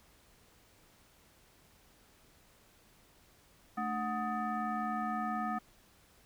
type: tone with frequency modulation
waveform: sine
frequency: 736 Hz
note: F#5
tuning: 9 cents flat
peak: -32 dBFS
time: 3.77-5.59 s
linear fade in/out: 10 ms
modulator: 517 Hz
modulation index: 1.4
effects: pink hiss -64 dBFS RMS until 6.25 s